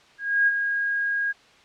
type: tone with ADSR envelope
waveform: sine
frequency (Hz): 1634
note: G#6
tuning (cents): -29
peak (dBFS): -15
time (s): 0.18-1.33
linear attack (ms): 290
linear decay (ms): 37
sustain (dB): -7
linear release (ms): 24
effects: white hiss -54 dBFS RMS until 1.64 s + low-pass 4000 Hz 12 dB/octave